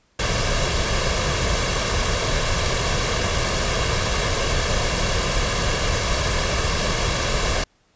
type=noise with comb filter; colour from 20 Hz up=pink; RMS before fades=-21 dBFS; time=0.19-7.64 s; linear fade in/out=5 ms; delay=1.8 ms; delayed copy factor=+0.55; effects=pink hiss -62 dBFS RMS until 7.95 s + resampled to 16000 Hz